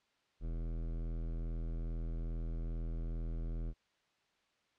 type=tone with hard clipping; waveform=sine; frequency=41.2 Hz; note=E1; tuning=in tune; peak=-38 dBFS; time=0.4-3.74 s; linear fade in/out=50 ms; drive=17 dB; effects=white hiss -75 dBFS RMS until 4.78 s + low-pass 4000 Hz 12 dB/octave